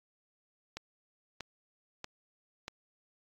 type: click train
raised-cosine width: 0.2 ms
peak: -22 dBFS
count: 4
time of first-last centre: 0.77-2.681 s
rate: 1.57 Hz
effects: AAC 64 kbps